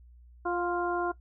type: harmonic tone with a mistuned harmonic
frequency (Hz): 349.2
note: F4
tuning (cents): 0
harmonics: 1 / 2 / 3 / 4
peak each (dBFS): -30 / -33 / -35 / -36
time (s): 0.45-1.12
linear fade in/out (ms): 10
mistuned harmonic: 2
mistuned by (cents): +18
effects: noise-tail reverb RT60 0.1 s tail -17 dB re dry + added 60 Hz sine -51 dBFS peak until 1.2 s